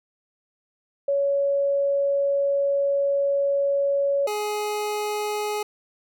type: tone pair in turn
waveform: sine / 25% pulse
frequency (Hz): 560 / 419.5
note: C#5 / G#4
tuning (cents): +18 / +17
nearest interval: perfect fourth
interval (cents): 501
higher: first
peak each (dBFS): -19 / -21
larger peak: first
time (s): 1.08-4.27 / 4.27-5.63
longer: first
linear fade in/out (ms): 5
effects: none